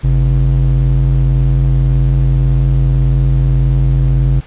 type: ring-modulated tone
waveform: triangle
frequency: 92.8 Hz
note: F#2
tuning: 6 cents sharp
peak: -3 dBFS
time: 0.03-4.41 s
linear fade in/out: 20 ms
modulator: 40.9 Hz
effects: pink hiss -40 dBFS RMS until 4.46 s + resampled to 8000 Hz